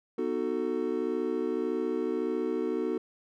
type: chord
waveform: triangle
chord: B dominant seventh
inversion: none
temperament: just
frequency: 246.9 / 308.7 / 370.4 / 444.5 Hz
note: B3 / D#4 / F#4 / A4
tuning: 0 / -14 / +2 / +18 cents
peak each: -33 / -32 / -30 / -31 dBFS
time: 0.18-2.98 s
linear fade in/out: 5 ms
effects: none